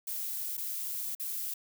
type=noise with dropouts; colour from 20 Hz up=violet; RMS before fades=-36 dBFS; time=0.07-1.54 s; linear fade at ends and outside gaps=5 ms; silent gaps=0.57-0.576 / 1.151-1.197 s; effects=none